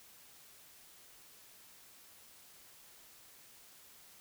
silence, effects white hiss -59 dBFS RMS until 4.2 s

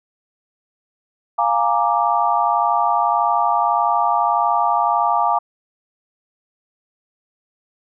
sine chord, Bb dominant seventh, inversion second, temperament equal, 698.5 / 830.6 / 932.3 / 1174.7 Hz, F5 / Ab5 / Bb5 / D6, 0 / 0 / 0 / 0 cents, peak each -20 dBFS, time 1.38-5.39 s, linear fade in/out 10 ms, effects none

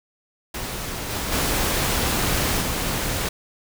pink noise with level steps, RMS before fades -30 / -27 / -22 / -25 dBFS, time 0.54-3.29 s, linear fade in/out 5 ms, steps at 1.09 / 1.31 / 2.6 s, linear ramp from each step 20 ms, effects none

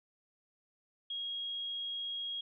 sine tone, 3282 Hz, G#7, 21 cents flat, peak -36 dBFS, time 1.1-2.41 s, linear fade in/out 5 ms, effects none

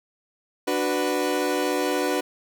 30% pulse chord, B minor, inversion first, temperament equal, 293.7 / 370 / 493.9 Hz, D4 / F#4 / B4, 0 / 0 / 0 cents, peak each -24 dBFS, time 0.67-2.21 s, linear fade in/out 10 ms, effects none

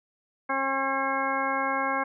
harmonic tone, 270 Hz, C#4, 45 cents flat, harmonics 1 / 2 / 3 / 4 / 5 / 6 / 8, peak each -35 / -33 / -31 / -29 / -36 / -32 / -34 dBFS, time 0.49-2.04 s, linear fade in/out 10 ms, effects none

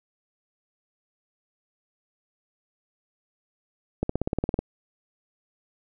accelerating click train, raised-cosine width 2 ms, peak -11 dBFS, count 11, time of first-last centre 4.03-4.59 s, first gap 64 ms, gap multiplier 0.97, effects none

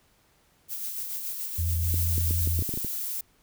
violet noise with tremolo, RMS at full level -32 dBFS, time 0.68-2.5 s, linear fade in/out 50 ms, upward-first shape sine, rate 7 Hz, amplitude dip 40%
sine tone with pitch glide, 83.9 to 84.39 Hz, E2 to E2, +31 to +41 cents, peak -24 dBFS, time 1.58-2.63 s, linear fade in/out 10 ms, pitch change +10 cents, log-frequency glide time 1.78-1.98 s
violet noise, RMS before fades -32 dBFS, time 1.88-3.21 s, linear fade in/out 5 ms
clicks, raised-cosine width 3 ms, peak -21 dBFS, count 10, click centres 1.942 / 2.18 / 2.309 / 2.474 / 2.591 / 2.624 / 2.692 / 2.739 / 2.775 / 2.847 s
effects pink hiss -64 dBFS RMS until 3.42 s

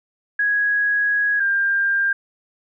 sine tone pair in turn, 1661.2 / 1596.6 Hz, G#6 / G6, 0 / +31 cents, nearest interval minor second, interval 69 cents, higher first, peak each -16 dBFS, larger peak neither, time 0.39-1.4 / 1.4-2.13 s, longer first, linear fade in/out 5 ms, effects none

